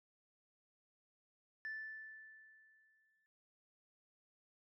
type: tone with exponential decay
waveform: sine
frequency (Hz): 1757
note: A6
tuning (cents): -3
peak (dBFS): -39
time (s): 1.65-3.26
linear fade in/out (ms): 0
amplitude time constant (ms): 350
effects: noise-tail reverb RT60 0.9 s tail -26 dB re dry + tanh soft clip ceiling -39 dBFS